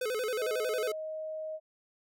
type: tone with vibrato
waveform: square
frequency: 466.2 Hz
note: A#4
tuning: in tune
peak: -31 dBFS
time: 0.01-0.92 s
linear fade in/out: 5 ms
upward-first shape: square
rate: 11 Hz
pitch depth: 140 cents each way
type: tone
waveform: sine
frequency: 627 Hz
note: D#5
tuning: 13 cents sharp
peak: -35 dBFS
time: 0.38-1.6 s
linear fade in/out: 50 ms
effects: none